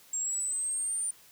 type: exponential sweep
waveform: sine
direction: up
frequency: 7460 to 9170 Hz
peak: -29 dBFS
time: 0.13-1.11 s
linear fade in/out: 5 ms
effects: white hiss -57 dBFS RMS until 1.31 s